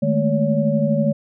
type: tone cluster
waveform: sine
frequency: 153.1 / 211.5 / 223.7 / 565 Hz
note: D#3 / G#3 / A3 / C#5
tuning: -28 / +32 / +29 / +33 cents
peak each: -21 dBFS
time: 0.02-1.13 s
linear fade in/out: 10 ms
effects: none